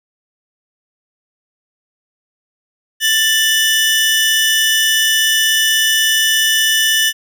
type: tone pair together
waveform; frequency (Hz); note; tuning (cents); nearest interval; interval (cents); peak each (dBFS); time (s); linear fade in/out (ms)
sawtooth; 1768.1 / 2959; A6 / F#7; +8 / -1; major sixth; 891; -11; 3-7.13; 50
effects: none